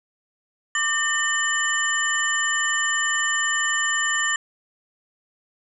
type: tone cluster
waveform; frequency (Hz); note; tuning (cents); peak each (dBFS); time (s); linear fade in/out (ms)
sine; 1183 / 1812 / 2993 / 7190; D6 / A#6 / F#7 / A8; +12 / -50 / +19 / +36; -28 / -22 / -29 / -27; 0.75-4.36; 2
effects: none